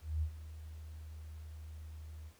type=tone with ADSR envelope; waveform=sine; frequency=77.78 Hz; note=D#2; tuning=in tune; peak=-30 dBFS; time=0.01-2.33 s; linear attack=210 ms; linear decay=78 ms; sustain=-15 dB; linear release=63 ms; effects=pink hiss -65 dBFS RMS until 2.39 s